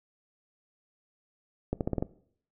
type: accelerating click train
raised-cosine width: 2 ms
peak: -15 dBFS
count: 6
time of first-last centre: 1.73-2.025 s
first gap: 78 ms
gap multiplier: 0.86
effects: noise-tail reverb RT60 0.6 s tail -19 dB re dry